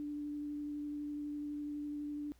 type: tone with vibrato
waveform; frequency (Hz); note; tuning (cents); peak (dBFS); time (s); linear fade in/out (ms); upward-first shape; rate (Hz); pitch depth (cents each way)
sine; 293.7; D4; 0; -38; 0-2.32; 0; sine; 12; 9
effects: added 60 Hz sine -63 dBFS peak until 2.39 s + pink hiss -71 dBFS RMS until 2.39 s